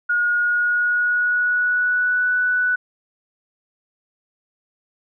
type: tone with pitch glide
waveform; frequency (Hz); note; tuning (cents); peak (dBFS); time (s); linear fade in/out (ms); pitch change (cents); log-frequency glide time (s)
sine; 1439 to 1485.4; F#6 to F#6; -49 to +6; -16; 0.09-2.76; 10; +55; 0.36-2.34
effects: none